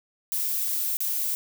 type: noise with dropouts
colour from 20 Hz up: violet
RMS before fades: -27 dBFS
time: 0.32-1.35 s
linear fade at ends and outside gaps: 0 ms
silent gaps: 0.97-1.005 s
effects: none